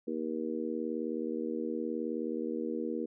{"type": "harmonic tone", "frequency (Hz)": 79.1, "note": "D#2", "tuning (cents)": 29, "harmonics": [3, 4, 5, 6], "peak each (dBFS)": [-37, -37, -39, -38], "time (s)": [0.07, 3.06], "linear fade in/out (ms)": 10, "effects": []}